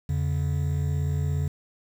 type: tone pair together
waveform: triangle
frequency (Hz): 85.42 / 142.5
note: F2 / C#3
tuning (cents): -38 / +48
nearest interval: major sixth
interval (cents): 886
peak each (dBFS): -24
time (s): 0.09-1.48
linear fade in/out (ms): 5
effects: 8-bit